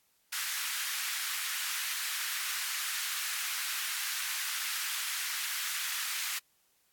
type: high-pass noise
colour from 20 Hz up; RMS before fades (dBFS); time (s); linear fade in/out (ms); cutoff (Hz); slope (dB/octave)
pink; -35; 0.32-6.39; 10; 1400; 24
effects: white hiss -71 dBFS RMS until 6.92 s + AAC 64 kbps